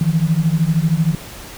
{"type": "beating tone pair", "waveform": "sine", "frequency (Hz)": [155.56, 168.56], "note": ["D#3", "E3"], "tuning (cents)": [0, 39], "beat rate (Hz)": 13, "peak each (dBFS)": -16, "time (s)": [0.01, 1.15], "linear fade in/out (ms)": 2, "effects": ["pink hiss -35 dBFS RMS until 1.57 s"]}